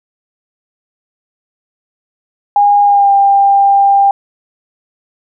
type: tone with pitch glide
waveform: sine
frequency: 816 to 795.5 Hz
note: G#5 to G5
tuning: -31 to +25 cents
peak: -5 dBFS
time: 2.56-4.11 s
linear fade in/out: 2 ms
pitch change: -44 cents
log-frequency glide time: 2.83-3.12 s
effects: none